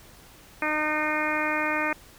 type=harmonic tone; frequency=305.4 Hz; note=D#4; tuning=32 cents flat; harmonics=1 / 2 / 3 / 4 / 5 / 6 / 7 / 8; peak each=-32 / -32 / -32 / -32 / -32 / -32 / -32 / -32 dBFS; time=0.62-1.93 s; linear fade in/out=2 ms; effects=pink hiss -51 dBFS RMS until 2.18 s